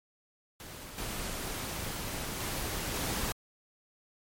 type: noise with level steps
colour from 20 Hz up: pink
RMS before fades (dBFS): -45 / -37 / -35 / -33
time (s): 0.6-3.32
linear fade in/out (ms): 0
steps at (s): 0.98 / 2.4 / 2.94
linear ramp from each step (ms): 2
effects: MP3 64 kbps